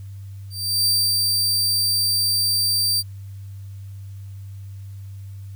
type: tone with ADSR envelope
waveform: sawtooth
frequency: 4672 Hz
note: D8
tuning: 10 cents flat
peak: -13 dBFS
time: 0.5-3.03 s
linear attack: 360 ms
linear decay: 270 ms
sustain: -2 dB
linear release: 38 ms
effects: added 98 Hz sine -33 dBFS peak until 5.55 s + white hiss -58 dBFS RMS until 5.55 s